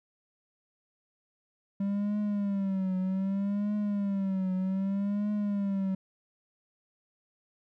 triangle tone with vibrato, 196.9 Hz, G3, 8 cents sharp, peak -25 dBFS, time 1.8-5.95 s, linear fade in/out 5 ms, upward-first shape triangle, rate 0.64 Hz, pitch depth 110 cents each way, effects none

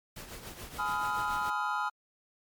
pink noise with tremolo, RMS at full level -42 dBFS, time 0.16-1.5 s, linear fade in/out 5 ms, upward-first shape triangle, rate 7 Hz, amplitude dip 65%
triangle chord, F half-diminished seventh, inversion first, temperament just, 838.1 / 1005.8 / 1257.2 / 1396.9 Hz, Ab5 / Cb6 / Eb6 / F6, +16 / +31 / +18 / 0 cents, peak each -33 dBFS, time 0.78-1.9 s, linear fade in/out 20 ms
effects MP3 96 kbps

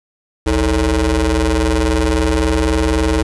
25% pulse ring-modulated tone, 123.47 Hz, B2, in tune, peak -6 dBFS, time 0.46-3.23 s, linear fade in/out 10 ms, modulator 195 Hz, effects resampled to 24000 Hz + 8-bit

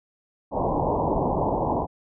white low-pass noise, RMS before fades -24 dBFS, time 0.51-1.87 s, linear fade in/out 50 ms, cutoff 1000 Hz, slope 96 dB/octave, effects none

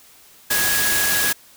sine tone in noise, 1663 Hz, G#6, 2 cents sharp, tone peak -22 dBFS, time 0.5-1.33 s, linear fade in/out 10 ms, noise white, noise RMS -20 dBFS, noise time 0.5-1.33 s, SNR -5 dB, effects white hiss -49 dBFS RMS until 1.56 s

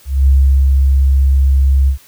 sine tone with ADSR envelope, 67.7 Hz, C#2, 40 cents flat, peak -5 dBFS, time 0.05-1.98 s, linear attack 220 ms, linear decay 370 ms, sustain -2 dB, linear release 100 ms, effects white hiss -45 dBFS RMS until 2.07 s

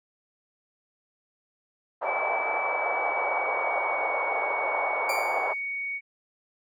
white band-pass noise, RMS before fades -29 dBFS, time 2.01-5.54 s, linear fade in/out 20 ms, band 560 to 970 Hz, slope 24 dB/octave
sine tone with pitch glide, 2300 to 2235 Hz, D7 to C#7, -37 to +14 cents, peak -29 dBFS, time 2.04-6.01 s, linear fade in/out 50 ms, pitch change -49 cents, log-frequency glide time 2.59-4.13 s
sawtooth tone with exponential decay, 2349 Hz, D7, in tune, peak -25 dBFS, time 5.09-5.6 s, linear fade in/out 5 ms, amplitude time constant 110 ms
effects none

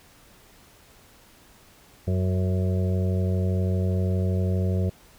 harmonic tone with a mistuned harmonic, 92.5 Hz, F#2, in tune, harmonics 1 / 2 / 4 / 5 / 6 / 7, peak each -22 / -28 / -34 / -36 / -38 / -39 dBFS, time 2.07-4.9 s, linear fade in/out 10 ms, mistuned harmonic 7, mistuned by +15 cents, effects pink hiss -54 dBFS RMS until 5.18 s

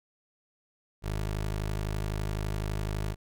20% pulse tone, 51.91 Hz, G#1, in tune, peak -25 dBFS, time 1.02-3.16 s, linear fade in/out 50 ms, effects none

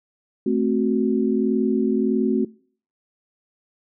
sine chord, F# diminished, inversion first, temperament equal, 220 / 261.6 / 370 Hz, A3 / C4 / F#4, 0 / 0 / 0 cents, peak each -22 dBFS, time 0.46-2.45 s, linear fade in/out 5 ms, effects noise-tail reverb RT60 0.5 s tail -23 dB re dry

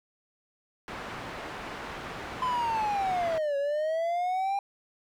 white low-pass noise, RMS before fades -39 dBFS, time 0.88-3.38 s, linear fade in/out 0 ms, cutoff 1600 Hz, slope 12 dB/octave
triangle linear two-way sweep, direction down then up, 1027 to 554.4 to 804 Hz, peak -24 dBFS, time 2.42-4.59 s, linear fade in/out 2 ms, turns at 3.57 s
effects none

